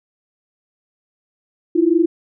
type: tone pair together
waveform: sine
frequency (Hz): 321.6 / 344.9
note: E4 / F4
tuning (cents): -43 / -22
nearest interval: minor second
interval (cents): 121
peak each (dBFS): -15 / -14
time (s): 1.75-2.06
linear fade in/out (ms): 10
effects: none